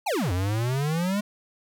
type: exponential two-way sweep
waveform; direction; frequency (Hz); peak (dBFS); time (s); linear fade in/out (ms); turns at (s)
square; down then up; 930 to 86.7 to 211.5; -24; 0.06-1.21; 10; 0.32
effects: none